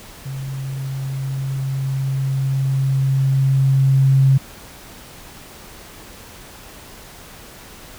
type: tone with level ramp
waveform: sine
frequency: 134.7 Hz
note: C#3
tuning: 49 cents flat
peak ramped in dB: -25 to -9 dBFS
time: 0.25-4.38 s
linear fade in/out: 10 ms
effects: pink hiss -40 dBFS RMS until 7.98 s